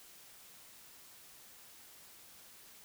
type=silence; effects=white hiss -57 dBFS RMS until 2.84 s